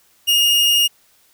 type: tone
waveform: 40% pulse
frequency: 2848 Hz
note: F7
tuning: 33 cents sharp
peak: -11 dBFS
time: 0.27-0.88 s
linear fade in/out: 20 ms
effects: white hiss -56 dBFS RMS until 1.33 s